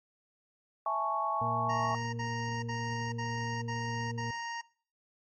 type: chord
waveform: sine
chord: A major seventh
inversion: second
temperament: equal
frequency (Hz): 659.3 / 830.6 / 880 / 1108.7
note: E5 / G#5 / A5 / C#6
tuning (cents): 0 / 0 / 0 / 0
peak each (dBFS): -36 / -35 / -36 / -31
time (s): 0.86-1.95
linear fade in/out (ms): 2
type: harmonic tone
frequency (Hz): 116.9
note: A#2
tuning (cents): +5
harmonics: 1 / 2 / 4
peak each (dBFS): -36 / -41 / -43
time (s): 1.41-4.31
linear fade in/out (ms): 5
type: tone bursts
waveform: 25% pulse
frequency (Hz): 932.3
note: A#5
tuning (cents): 0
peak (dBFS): -32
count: 6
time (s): 1.69-4.615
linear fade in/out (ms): 10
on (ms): 440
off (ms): 57
effects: noise-tail reverb RT60 0.5 s tail -22 dB re dry + MP3 32 kbps